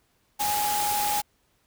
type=tone in noise; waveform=sine; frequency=830 Hz; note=G#5; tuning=1 cent flat; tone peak=-25 dBFS; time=0.39-1.22 s; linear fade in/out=20 ms; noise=white; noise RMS=-29 dBFS; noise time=0.39-1.22 s; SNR=+1 dB; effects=pink hiss -68 dBFS RMS until 1.66 s